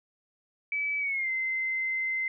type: tone with pitch glide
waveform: sine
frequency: 2296 to 2069 Hz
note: D7 to C7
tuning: -40 to -20 cents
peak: -27 dBFS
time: 0.72-2.28 s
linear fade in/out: 2 ms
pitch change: -180 cents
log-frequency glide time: 0.99-1.3 s
effects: none